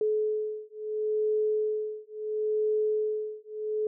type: beating tone pair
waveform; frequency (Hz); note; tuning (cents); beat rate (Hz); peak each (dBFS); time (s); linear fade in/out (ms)
sine; 428.2 / 428.93; A4 / A4; -47 / -44; 0.73; -29; 0.01-3.87; 2
effects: none